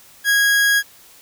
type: tone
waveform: 40% pulse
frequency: 1650 Hz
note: G#6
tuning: 12 cents flat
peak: -12 dBFS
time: 0.24-0.83 s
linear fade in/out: 50 ms
effects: white hiss -47 dBFS RMS until 1.21 s